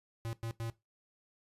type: tone bursts at uneven times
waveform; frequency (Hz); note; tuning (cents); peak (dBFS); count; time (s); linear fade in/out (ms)
square; 114.5; A#2; -31; -37; 3; 0.25-0.33 / 0.43-0.51 / 0.6-0.7; 0
effects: noise-tail reverb RT60 0.2 s tail -18 dB re dry + resampled to 32000 Hz